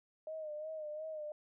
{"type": "tone with vibrato", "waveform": "sine", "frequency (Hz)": 617, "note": "D#5", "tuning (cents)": -15, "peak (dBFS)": -40, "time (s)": [0.27, 1.32], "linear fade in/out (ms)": 2, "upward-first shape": "sine", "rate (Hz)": 2.8, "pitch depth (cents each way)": 53, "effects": []}